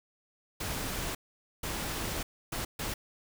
pink noise bursts at uneven times, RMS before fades -35 dBFS, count 4, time 0.6-1.15 / 1.63-2.23 / 2.52-2.65 / 2.79-2.94 s, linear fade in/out 5 ms, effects none

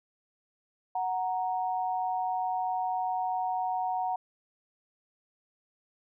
sine tone pair together, 740 / 932.3 Hz, F#5 / A#5, 0 / 0 cents, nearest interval major third, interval 400 cents, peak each -29 / -33 dBFS, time 0.95-4.16 s, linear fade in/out 5 ms, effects none

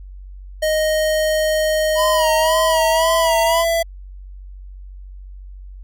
square tone with pitch glide, 622 to 666.6 Hz, D#5 to E5, -1 to +19 cents, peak -16 dBFS, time 0.62-3.83 s, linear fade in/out 10 ms, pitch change +120 cents, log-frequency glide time 2.04-3.59 s
square tone with vibrato, 970 Hz, B5, 31 cents flat, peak -18 dBFS, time 1.95-3.65 s, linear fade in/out 50 ms, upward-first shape sine, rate 1.9 Hz, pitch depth 95 cents each way
effects added 47 Hz sine -33 dBFS peak until 5.83 s

